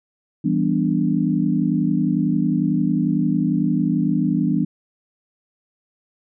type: chord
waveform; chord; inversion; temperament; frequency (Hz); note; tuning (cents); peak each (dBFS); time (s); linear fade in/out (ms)
sine; E minor seventh; none; equal; 164.81 / 196 / 246.9 / 293.7; E3 / G3 / B3 / D4; 0 / 0 / 0 / 0; -22; 0.44-4.65; 10
effects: none